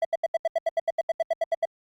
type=tone bursts; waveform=triangle; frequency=659.3 Hz; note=E5; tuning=in tune; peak=-18 dBFS; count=16; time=0.02-1.654 s; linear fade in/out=5 ms; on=29 ms; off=78 ms; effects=Opus 48 kbps